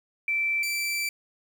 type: tone pair in turn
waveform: sine / sawtooth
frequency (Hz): 2333 / 2333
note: D7 / D7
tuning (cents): -12 / -12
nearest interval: unison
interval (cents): 0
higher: neither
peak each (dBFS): -23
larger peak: neither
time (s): 0.28-0.63 / 0.63-1.09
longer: second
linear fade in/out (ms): 2
effects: 9-bit